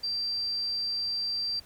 sine tone, 4700 Hz, D8, 1 cent sharp, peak -28 dBFS, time 0.03-1.6 s, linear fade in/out 10 ms, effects pink hiss -55 dBFS RMS until 1.65 s

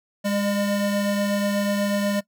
square tone pair together, 203.6 / 602.6 Hz, G#3 / D5, -34 / +44 cents, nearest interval octave + perfect fifth, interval 1878 cents, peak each -23 / -27 dBFS, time 0.24-2.21 s, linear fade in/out 20 ms, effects noise-tail reverb RT60 0.1 s tail -20 dB re dry

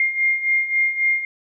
sine beating tone pair, 2117 / 2120.7 Hz, C7 / C7, +20 / +23 cents, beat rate 3.7 Hz, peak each -23 / -18 dBFS, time 0-1.25 s, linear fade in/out 2 ms, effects none

